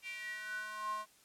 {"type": "tone with high-pass filter sweep", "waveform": "square", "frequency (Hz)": 213.4, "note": "G#3", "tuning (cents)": 47, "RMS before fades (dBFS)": -42, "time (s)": [0.02, 1.06], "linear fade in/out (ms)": 50, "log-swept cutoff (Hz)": [2500, 910], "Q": 8.7, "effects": ["white hiss -65 dBFS RMS until 1.24 s", "low-pass 12000 Hz 12 dB/octave"]}